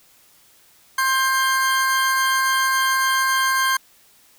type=tone pair together; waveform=40% pulse; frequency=1057.2 / 1584 Hz; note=C6 / G6; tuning=+18 / +18 cents; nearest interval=perfect fifth; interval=700 cents; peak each=-19 / -19 dBFS; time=0.98-3.77 s; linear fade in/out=5 ms; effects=white hiss -54 dBFS RMS until 4.38 s